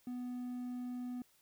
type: tone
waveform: triangle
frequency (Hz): 247.5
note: B3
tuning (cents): +4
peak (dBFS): -37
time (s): 0.07-1.22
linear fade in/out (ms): 2
effects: white hiss -70 dBFS RMS until 1.41 s